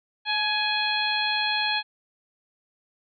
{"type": "harmonic tone with a mistuned harmonic", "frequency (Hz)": 836, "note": "G#5", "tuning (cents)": 11, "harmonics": [1, 2, 3, 4, 5], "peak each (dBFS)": [-29, -29, -29, -29, -29], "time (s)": [0.25, 1.83], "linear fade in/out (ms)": 50, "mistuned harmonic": 1, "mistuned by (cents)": 33, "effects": []}